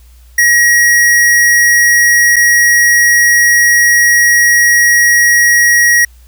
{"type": "tone with dropouts", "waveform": "square", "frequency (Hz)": 1900, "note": "A#6", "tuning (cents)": 33, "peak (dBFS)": -6, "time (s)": [0.38, 6.05], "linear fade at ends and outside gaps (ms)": 5, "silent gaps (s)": [2.36, 2.364], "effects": ["added 60 Hz sine -37 dBFS peak until 6.27 s", "white hiss -50 dBFS RMS until 6.27 s"]}